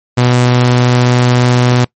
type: tone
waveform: sawtooth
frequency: 123.47 Hz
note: B2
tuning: in tune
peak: -3 dBFS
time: 0.17-1.85 s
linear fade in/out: 10 ms
effects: noise-tail reverb RT60 0.1 s tail -23 dB re dry + MP3 32 kbps